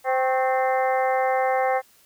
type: harmonic tone with a mistuned harmonic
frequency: 260 Hz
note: C4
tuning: 11 cents flat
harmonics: 2 / 3 / 4 / 5 / 6 / 7 / 8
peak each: -23 / -22 / -31 / -35 / -37 / -33 / -33 dBFS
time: 0.04-1.82 s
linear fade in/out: 50 ms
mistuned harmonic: 4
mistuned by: +73 cents
effects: white hiss -57 dBFS RMS until 2.05 s